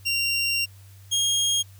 25% pulse tone pair in turn, 2765 / 3253 Hz, F7 / G#7, -18 / -37 cents, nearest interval minor third, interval 281 cents, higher second, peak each -18 / -17 dBFS, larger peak second, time 0.05-0.66 / 1.11-1.63 s, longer first, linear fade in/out 20 ms, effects added 97 Hz sine -45 dBFS peak until 1.79 s + white hiss -56 dBFS RMS until 1.79 s

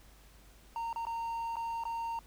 triangle tone with dropouts, 921 Hz, A#5, 21 cents flat, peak -32 dBFS, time 0.76-2.19 s, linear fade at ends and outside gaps 1 ms, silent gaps 0.929-0.96 / 1.052-1.068 / 1.557-1.567 / 1.837-1.853 s, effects added 50 Hz sine -58 dBFS peak until 2.26 s + pink hiss -61 dBFS RMS until 2.26 s

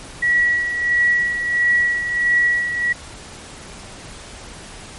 sine tone with tremolo, 1930 Hz, B6, 40 cents flat, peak -12 dBFS, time 0.22-2.93 s, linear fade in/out 10 ms, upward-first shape sine, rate 1.5 Hz, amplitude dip 60%, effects pink hiss -37 dBFS RMS until 4.98 s + MP3 48 kbps

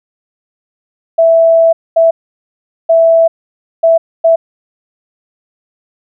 sine tone bursts at uneven times, 659.3 Hz, E5, in tune, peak -4 dBFS, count 5, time 1.18-1.73 / 1.96-2.11 / 2.89-3.28 / 3.83-3.98 / 4.24-4.36 s, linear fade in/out 10 ms, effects none

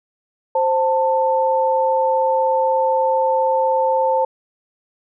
sine tone pair together, 524.8 / 888 Hz, C5 / A5, +5 / +16 cents, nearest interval major sixth, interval 911 cents, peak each -17 dBFS, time 0.55-4.25 s, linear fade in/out 5 ms, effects none

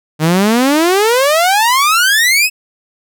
sawtooth exponential sweep, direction up, 150 to 2637 Hz, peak -5 dBFS, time 0.19-2.5 s, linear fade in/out 50 ms, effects none

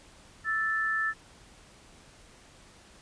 sine tone pair together, 1318.5 / 1760 Hz, E6 / A6, 0 / 0 cents, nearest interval perfect fourth, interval 500 cents, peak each -32 / -27 dBFS, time 0.44-1.14 s, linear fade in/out 50 ms, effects pink hiss -55 dBFS RMS until 3.01 s + resampled to 22050 Hz

